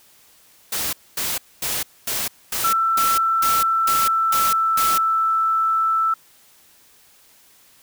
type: noise bursts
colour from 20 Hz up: white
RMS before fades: -24 dBFS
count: 10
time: 0.72-4.98 s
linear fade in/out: 5 ms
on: 210 ms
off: 240 ms
type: tone with pitch glide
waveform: sine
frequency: 1334 to 1322.5 Hz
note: E6 to E6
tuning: +20 to +5 cents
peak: -16 dBFS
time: 2.64-6.14 s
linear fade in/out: 5 ms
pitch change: -15 cents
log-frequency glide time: 3.66-4.95 s
effects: white hiss -53 dBFS RMS until 7.82 s